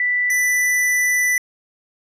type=tone pair in turn; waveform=sine / square; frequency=1975.5 / 1984.5 Hz; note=B6 / B6; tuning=0 / +8 cents; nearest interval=unison; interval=8 cents; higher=second; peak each=-16 dBFS; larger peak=neither; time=0-0.3 / 0.3-1.38 s; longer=second; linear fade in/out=2 ms; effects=resampled to 32000 Hz